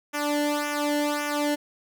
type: tone with flanger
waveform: sawtooth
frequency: 293.7 Hz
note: D4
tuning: in tune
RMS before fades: -26 dBFS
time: 0.13-1.56 s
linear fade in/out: 20 ms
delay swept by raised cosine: 0.23 to 0.83 ms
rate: 1.8 Hz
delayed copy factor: -0.85
effects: none